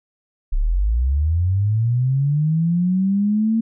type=linear sweep; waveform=sine; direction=up; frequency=30.4 to 227.9 Hz; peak=-15 dBFS; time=0.52-3.61 s; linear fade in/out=10 ms; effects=none